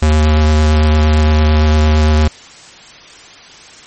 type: tone with vibrato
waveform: square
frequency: 76.8 Hz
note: D#2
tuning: 22 cents flat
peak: -8 dBFS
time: 0.02-2.28 s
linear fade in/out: 5 ms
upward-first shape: sine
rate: 8.8 Hz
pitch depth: 12 cents each way
effects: white hiss -37 dBFS RMS until 3.86 s + MP3 32 kbps